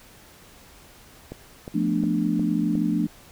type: click train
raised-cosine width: 2 ms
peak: -21 dBFS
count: 5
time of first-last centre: 1.32-2.754 s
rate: 2.79 Hz
type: chord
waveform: sine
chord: B half-diminished seventh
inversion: second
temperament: equal with one note detuned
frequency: 174.61 / 220 / 246.9 / 296 Hz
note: F3 / A3 / B3 / D4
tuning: 0 / 0 / 0 / +14 cents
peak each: -26 / -25 / -29 / -25 dBFS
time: 1.74-3.07 s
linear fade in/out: 10 ms
effects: pink hiss -50 dBFS RMS until 3.31 s